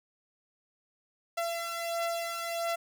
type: beating tone pair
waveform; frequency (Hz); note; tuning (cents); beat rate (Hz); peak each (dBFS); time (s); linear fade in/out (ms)
sawtooth; 675 / 676.5; E5 / E5; +41 / +45; 1.5; -33 / -29; 1.37-2.76; 10
effects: none